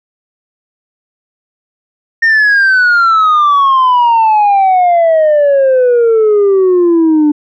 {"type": "exponential sweep", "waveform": "sine", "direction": "down", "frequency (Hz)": [1839, 293.7], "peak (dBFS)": -3, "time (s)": [2.22, 7.32], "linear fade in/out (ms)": 10, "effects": ["tanh soft clip ceiling -4 dBFS"]}